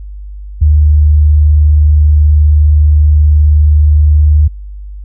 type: tone with vibrato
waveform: sine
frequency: 75.2 Hz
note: D2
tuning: 42 cents sharp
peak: -3 dBFS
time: 0.61-4.48 s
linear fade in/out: 10 ms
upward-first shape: sine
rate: 19 Hz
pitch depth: 12 cents each way
effects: added 50 Hz sine -23 dBFS peak until 5.04 s